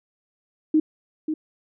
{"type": "tone with echo", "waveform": "sine", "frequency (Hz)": 311.1, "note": "D#4", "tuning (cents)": 0, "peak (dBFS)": -14, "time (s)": [0.74, 0.8], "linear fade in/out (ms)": 5, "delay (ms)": 540, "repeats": 1, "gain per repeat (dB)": -8, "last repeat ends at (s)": 1.34, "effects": []}